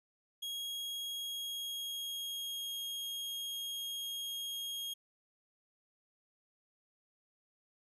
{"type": "tone with pitch glide", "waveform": "40% pulse", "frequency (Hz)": [3287, 3262], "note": ["G#7", "G#7"], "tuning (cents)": [-19, -32], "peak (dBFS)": -37, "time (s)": [0.42, 4.94], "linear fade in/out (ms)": 10, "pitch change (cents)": -13, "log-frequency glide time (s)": [1.11, 2.8], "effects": []}